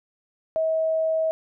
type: tone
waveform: sine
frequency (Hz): 641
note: E5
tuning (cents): -49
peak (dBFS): -20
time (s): 0.56-1.31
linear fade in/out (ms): 0
effects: none